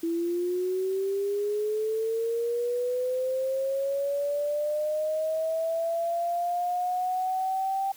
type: linear sweep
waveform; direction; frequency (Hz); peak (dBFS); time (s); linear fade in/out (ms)
sine; up; 330.5 to 784; -25; 0.03-7.92; 5
effects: white hiss -51 dBFS RMS until 7.96 s